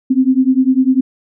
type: beating tone pair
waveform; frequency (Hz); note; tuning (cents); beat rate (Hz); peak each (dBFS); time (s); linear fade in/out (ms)
sine; 255.7 / 265.7; C4 / C4; -40 / +27; 10; -12; 0.1-1.01; 10
effects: none